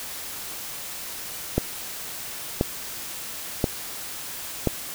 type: click train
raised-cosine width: 2 ms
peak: -6 dBFS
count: 4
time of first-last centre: 1.58-4.673 s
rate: 0.97 Hz
effects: white hiss -35 dBFS RMS until 4.94 s